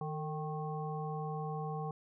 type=harmonic tone with a mistuned harmonic; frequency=155.56 Hz; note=D#3; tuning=in tune; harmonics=1 / 3 / 5 / 7; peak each=-38 / -43 / -42 / -46 dBFS; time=0.01-1.91 s; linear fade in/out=2 ms; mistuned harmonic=3; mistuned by=-58 cents; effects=none